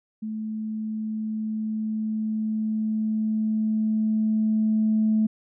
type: tone with level ramp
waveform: sine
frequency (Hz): 217.4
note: A3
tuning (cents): -21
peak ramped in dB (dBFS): -28 to -17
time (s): 0.22-5.27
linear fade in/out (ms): 10
effects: tanh soft clip ceiling -13 dBFS